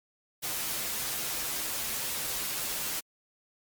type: noise with comb filter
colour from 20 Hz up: white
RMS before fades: -33 dBFS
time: 0.42-3.01 s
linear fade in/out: 20 ms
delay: 11 ms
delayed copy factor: -0.55
effects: MP3 96 kbps